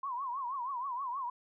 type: tone with vibrato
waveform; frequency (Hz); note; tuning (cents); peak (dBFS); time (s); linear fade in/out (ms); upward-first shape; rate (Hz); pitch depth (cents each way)
sine; 1034; C6; -21; -34; 0.03-1.3; 5; triangle; 6.3; 180
effects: none